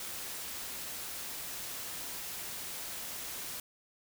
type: noise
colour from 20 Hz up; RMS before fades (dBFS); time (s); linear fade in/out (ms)
white; -41; 0-3.6; 2
effects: none